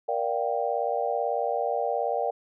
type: chord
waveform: sine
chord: G minor seventh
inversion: first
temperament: just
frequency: 470.4 / 588 / 705.6 / 784 Hz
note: Bb4 / D5 / F5 / G5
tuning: +16 / +2 / +18 / 0 cents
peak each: -30 dBFS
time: 0.08-2.31 s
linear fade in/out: 10 ms
effects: none